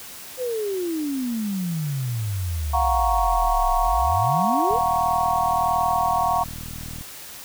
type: exponential two-way sweep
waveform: sine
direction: down then up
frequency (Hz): 523.3 to 30.15 to 523.3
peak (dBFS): -23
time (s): 0.37-4.8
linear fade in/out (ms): 50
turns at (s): 3.75
type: chord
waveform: sine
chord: Gb major seventh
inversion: third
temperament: equal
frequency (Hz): 698.5 / 740 / 932.3 / 1108.7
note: F5 / Gb5 / Bb5 / Db6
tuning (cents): 0 / 0 / 0 / 0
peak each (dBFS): -24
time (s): 2.73-6.44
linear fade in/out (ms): 10
type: click train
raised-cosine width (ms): 5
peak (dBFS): -24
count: 93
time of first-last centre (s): 4.71-7.01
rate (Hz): 40
effects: white hiss -39 dBFS RMS until 7.44 s